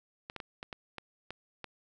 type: clicks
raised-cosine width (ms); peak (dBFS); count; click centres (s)
0.3; -24; 8; 0.299 / 0.363 / 0.402 / 0.629 / 0.728 / 0.983 / 1.306 / 1.643
effects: none